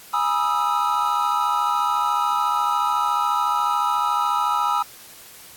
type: chord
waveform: triangle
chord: E major seventh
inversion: first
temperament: equal with one note detuned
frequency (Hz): 830.6 / 967.4 / 1244.5 / 1318.5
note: G#5 / B5 / D#6 / E6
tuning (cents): 0 / -36 / 0 / 0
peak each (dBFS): -24 / -22 / -22 / -22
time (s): 0.13-4.83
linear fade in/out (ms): 10
effects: white hiss -44 dBFS RMS until 5.56 s + AAC 64 kbps